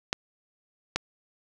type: clicks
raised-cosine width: 0.2 ms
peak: -8 dBFS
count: 2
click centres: 0.129 / 0.96 s
effects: none